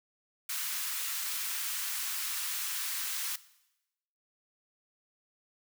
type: high-pass noise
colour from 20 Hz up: white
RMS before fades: -35 dBFS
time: 0.49-3.36 s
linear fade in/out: 5 ms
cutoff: 1100 Hz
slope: 24 dB/octave
effects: noise-tail reverb RT60 0.9 s tail -18 dB re dry